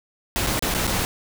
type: noise with dropouts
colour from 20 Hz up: pink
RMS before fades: -23 dBFS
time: 0.36-1.05 s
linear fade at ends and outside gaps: 0 ms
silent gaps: 0.465-0.47 / 0.593-0.624 / 0.741-0.748 / 0.869-0.876 s
effects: none